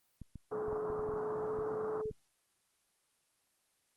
clicks, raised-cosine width 5 ms, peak -34 dBFS, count 11, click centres 0.217 / 0.357 / 0.683 / 0.73 / 0.902 / 0.994 / 1.09 / 1.139 / 1.59 / 2.057 / 2.112 s
sine tone with pitch glide, 427.9 to 432.9 Hz, A4 to A4, -48 to -28 cents, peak -35 dBFS, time 0.51-2.11 s, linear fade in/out 20 ms, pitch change +20 cents, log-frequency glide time 1.17-1.71 s
white band-pass noise, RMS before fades -44 dBFS, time 0.51-2.02 s, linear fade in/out 10 ms, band 100 to 1300 Hz, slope 48 dB/octave
effects white hiss -75 dBFS RMS until 3.96 s + Opus 24 kbps

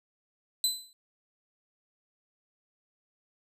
25% pulse tone with exponential decay, 4025 Hz, B7, 32 cents sharp, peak -17 dBFS, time 0.64-0.93 s, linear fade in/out 1 ms, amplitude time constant 63 ms, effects none

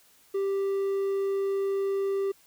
triangle tone, 392.7 Hz, G4, 3 cents sharp, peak -23 dBFS, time 0.34-2.32 s, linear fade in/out 10 ms, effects white hiss -60 dBFS RMS until 2.46 s

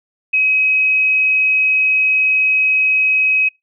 sine tone, 2541 Hz, D#7, 36 cents sharp, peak -11 dBFS, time 0.33-3.49 s, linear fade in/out 10 ms, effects noise-tail reverb RT60 0.2 s tail -26 dB re dry

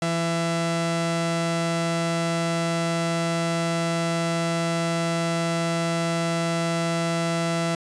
sawtooth tone pair together, 167.2 / 334.4 Hz, E3 / E4, +25 / +25 cents, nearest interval octave, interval 1200 cents, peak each -20 dBFS, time 0.02-7.75 s, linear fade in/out 2 ms, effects resampled to 22050 Hz

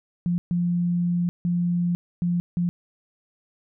sine tone bursts at uneven times, 174.5 Hz, F3, 1 cent flat, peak -20 dBFS, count 5, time 0.26-0.38 / 0.51-1.29 / 1.45-1.95 / 2.22-2.4 / 2.57-2.69 s, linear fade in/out 0 ms, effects none

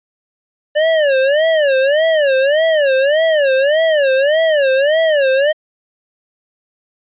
square tone with vibrato, 585 Hz, D5, 7 cents flat, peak -11 dBFS, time 0.75-5.53 s, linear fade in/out 20 ms, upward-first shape sine, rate 1.7 Hz, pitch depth 190 cents each way, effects resampled to 8000 Hz

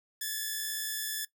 5% pulse tone pair together, 1700.1 / 1759 Hz, G#6 / A6, +40 / -1 cents, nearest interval minor second, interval 59 cents, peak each -25 dBFS, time 0.21-1.25 s, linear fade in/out 5 ms, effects noise-tail reverb RT60 0.1 s tail -18 dB re dry

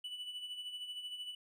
triangle tone with tremolo, 2967 Hz, F#7, 4 cents sharp, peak -38 dBFS, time 0.04-1.35 s, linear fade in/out 5 ms, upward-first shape sine, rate 13 Hz, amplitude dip 55%, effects none

